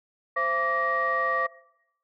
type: tone cluster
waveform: sine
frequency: 522 / 672 / 1161 / 1882 Hz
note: C5 / E5 / D6 / A#6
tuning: -4 / +33 / -20 / +16 cents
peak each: -31 / -33 / -25 / -28 dBFS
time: 0.36-1.47 s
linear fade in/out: 10 ms
effects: noise-tail reverb RT60 0.8 s tail -20 dB re dry + tanh soft clip ceiling -14 dBFS